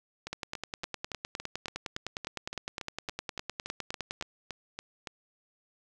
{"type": "two click trains", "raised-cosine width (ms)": 0.2, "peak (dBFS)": [-20, -17], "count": [18, 39], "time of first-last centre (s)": [[0.27, 5.072], [0.33, 4.212]], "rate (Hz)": [3.54, 9.79], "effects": []}